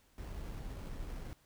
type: noise with sample-and-hold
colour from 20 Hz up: brown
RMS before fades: -43 dBFS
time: 0.18-1.33 s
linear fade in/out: 0 ms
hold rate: 3675 Hz
effects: pink hiss -69 dBFS RMS until 1.45 s